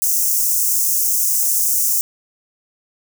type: high-pass noise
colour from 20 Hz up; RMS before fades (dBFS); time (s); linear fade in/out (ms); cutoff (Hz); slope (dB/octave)
white; -17; 0.02-2.01; 0; 5800; 48
effects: none

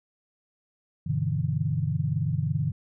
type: chord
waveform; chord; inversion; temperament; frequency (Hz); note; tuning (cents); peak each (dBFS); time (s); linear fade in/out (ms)
sine; E minor seventh; first; equal; 98 / 123.47 / 146.83 / 164.81; G2 / B2 / D3 / E3; 0 / 0 / 0 / 0; -31 / -30 / -27 / -31; 1.06-2.72; 10
effects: none

